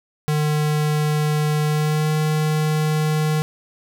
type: tone with pitch glide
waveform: square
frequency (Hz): 151.2 to 154.02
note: D#3 to D#3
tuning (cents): -49 to -17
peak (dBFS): -18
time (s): 0.28-3.42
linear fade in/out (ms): 0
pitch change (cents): +32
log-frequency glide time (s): 1.67-2.11
effects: none